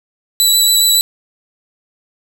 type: tone with vibrato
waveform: 20% pulse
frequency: 3951 Hz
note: B7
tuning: in tune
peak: -3 dBFS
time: 0.4-1.01 s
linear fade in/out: 0 ms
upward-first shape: triangle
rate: 7.2 Hz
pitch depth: 17 cents each way
effects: none